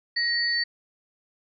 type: tone pair together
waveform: sine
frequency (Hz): 1891 / 4498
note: A#6 / C#8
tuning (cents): +24 / +24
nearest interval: octave + minor third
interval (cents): 1500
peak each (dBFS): -25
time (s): 0.16-0.64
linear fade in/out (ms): 10
effects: none